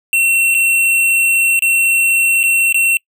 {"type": "tone with dropouts", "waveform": "square", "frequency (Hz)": 2716, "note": "F7", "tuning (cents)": -49, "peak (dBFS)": -11, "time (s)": [0.13, 2.97], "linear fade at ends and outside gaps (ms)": 1, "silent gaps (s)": [[0.543, 0.548], [1.592, 1.622], [2.431, 2.437], [2.725, 2.744]], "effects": ["noise-tail reverb RT60 0.1 s tail -26 dB re dry"]}